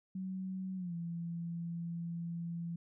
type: tone with pitch glide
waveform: sine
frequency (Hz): 187.9 to 169.34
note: F#3 to E3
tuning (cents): +27 to +47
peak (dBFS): -37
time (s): 0.15-2.76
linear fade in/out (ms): 5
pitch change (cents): -180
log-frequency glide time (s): 0.76-0.94
effects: none